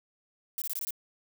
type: noise bursts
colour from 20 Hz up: violet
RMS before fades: -34 dBFS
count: 6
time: 0.58-0.907 s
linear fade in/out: 0 ms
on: 37 ms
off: 21 ms
effects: none